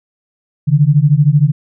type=beating tone pair; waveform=sine; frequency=140.5 / 153.5 Hz; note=C#3 / D#3; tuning=+24 / -23 cents; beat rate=13 Hz; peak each=-10 dBFS; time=0.67-1.52 s; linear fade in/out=20 ms; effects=none